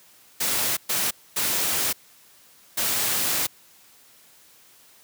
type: noise bursts at uneven times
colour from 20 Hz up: white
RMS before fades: -24 dBFS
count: 4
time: 0.4-0.77 / 0.89-1.11 / 1.36-1.93 / 2.77-3.47 s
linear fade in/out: 10 ms
effects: white hiss -54 dBFS RMS until 5.03 s + high-pass 80 Hz 12 dB/octave